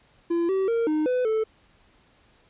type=tone with pitch steps; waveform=triangle; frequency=339.8 / 383.6 / 462.2 / 307.7 / 502 / 438.9 Hz; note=F4 / G4 / A#4 / D#4 / B4 / A4; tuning=-47 / -37 / -15 / -19 / +28 / -4 cents; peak=-19 dBFS; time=0.3-1.44 s; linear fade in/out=10 ms; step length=190 ms; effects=pink hiss -60 dBFS RMS until 2.49 s + resampled to 8000 Hz